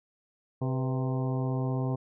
harmonic tone with a mistuned harmonic, 130.81 Hz, C3, in tune, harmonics 1 / 2 / 3 / 4 / 5 / 6 / 7 / 8, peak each -28 / -34 / -38 / -40 / -42 / -44 / -45 / -46 dBFS, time 0.61-1.96 s, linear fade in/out 10 ms, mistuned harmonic 4, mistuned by -76 cents, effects none

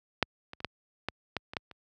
clicks, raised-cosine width 0.3 ms, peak -7 / -25 / -28 / -15 / -14 / -15 / -24 / -15 / -30 dBFS, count 9, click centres 0.227 / 0.534 / 0.604 / 0.647 / 1.086 / 1.367 / 1.535 / 1.568 / 1.713 s, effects high-pass 60 Hz 12 dB/octave

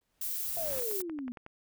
pink noise with exponential growth, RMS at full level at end -42 dBFS, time 0.01-0.8 s, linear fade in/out 2 ms, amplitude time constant 170 ms
violet noise, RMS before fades -35 dBFS, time 0.21-1.02 s, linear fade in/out 5 ms
sine exponential sweep, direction down, 695 to 236.8 Hz, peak -35 dBFS, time 0.57-1.32 s, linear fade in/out 0 ms
click train, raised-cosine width 0.5 ms, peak -31 dBFS, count 9, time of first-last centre 0.73-1.464 s, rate 10.9 Hz
effects none

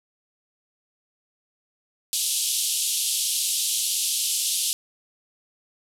white band-pass noise, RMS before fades -25 dBFS, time 2.13-4.73 s, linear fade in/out 0 ms, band 2900 to 12000 Hz, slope 48 dB/octave, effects none

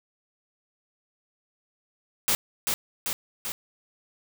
white noise with echo, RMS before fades -23 dBFS, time 2.28-2.35 s, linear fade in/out 0 ms, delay 390 ms, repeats 3, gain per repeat -3 dB, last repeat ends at 3.52 s, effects none

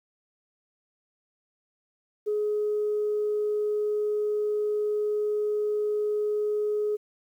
sine tone, 420.4 Hz, G#4, 21 cents sharp, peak -23 dBFS, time 2.26-6.97 s, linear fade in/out 20 ms, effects tanh soft clip ceiling -19 dBFS + 10-bit

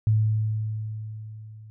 sine tone with level ramp, 108.5 Hz, A2, 24 cents flat, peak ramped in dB -16 to -42 dBFS, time 0.07-1.7 s, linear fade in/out 0 ms, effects none

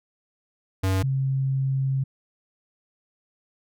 square / sine tone pair in turn, 95 / 134.35 Hz, F#2 / C3, +46 / +46 cents, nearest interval tritone, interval 600 cents, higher second, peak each -21 dBFS, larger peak neither, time 0.83-1.03 / 1.03-2.04 s, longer second, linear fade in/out 10 ms, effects none

